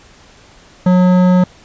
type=tone with hard clipping; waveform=sine; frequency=181.7 Hz; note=F#3; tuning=31 cents flat; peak=-9 dBFS; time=0.86-1.44 s; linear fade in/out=5 ms; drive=13 dB; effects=pink hiss -44 dBFS RMS until 1.64 s + resampled to 16000 Hz